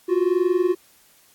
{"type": "tone pair together", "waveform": "triangle", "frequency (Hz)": [350, 370.8], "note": ["F4", "F#4"], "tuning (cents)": [4, 4], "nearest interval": "minor second", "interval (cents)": 100, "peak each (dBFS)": -18, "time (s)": [0.08, 0.75], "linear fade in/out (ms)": 20, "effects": ["white hiss -56 dBFS RMS until 1.34 s", "AAC 64 kbps"]}